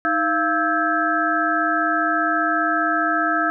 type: tone cluster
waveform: sine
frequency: 313.2 / 688 / 1307 / 1583 / 1678 Hz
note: D#4 / F5 / E6 / G6 / G#6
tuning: +11 / -26 / -15 / +17 / +17 cents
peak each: -25 / -24 / -21 / -24 / -27 dBFS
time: 0.05-3.5 s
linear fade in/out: 0 ms
effects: none